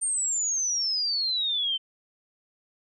sine exponential sweep, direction down, 8900 to 3070 Hz, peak -24 dBFS, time 0.01-1.78 s, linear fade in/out 20 ms, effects none

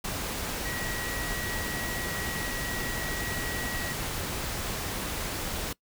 sine tone in noise, 1918 Hz, A#6, 49 cents sharp, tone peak -36 dBFS, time 0.65-3.93 s, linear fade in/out 5 ms, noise pink, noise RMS -33 dBFS, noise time 0.04-5.73 s, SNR -6 dB, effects noise-tail reverb RT60 0.1 s tail -22 dB re dry

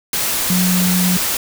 sine tone in noise, 181.8 Hz, F#3, 30 cents flat, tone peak -14 dBFS, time 0.5-1.17 s, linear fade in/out 2 ms, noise white, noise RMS -19 dBFS, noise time 0.13-1.37 s, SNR +2 dB, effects none

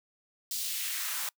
white noise with high-pass filter sweep, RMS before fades -34 dBFS, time 0.51-1.29 s, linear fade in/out 2 ms, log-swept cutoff 4700 to 810 Hz, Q 1.2, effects noise-tail reverb RT60 0.1 s tail -26 dB re dry

